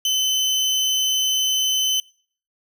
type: tone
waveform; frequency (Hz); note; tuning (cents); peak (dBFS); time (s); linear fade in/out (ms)
30% pulse; 3044; F#7; +48; -15; 0.05-2; 2
effects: noise-tail reverb RT60 0.5 s tail -24 dB re dry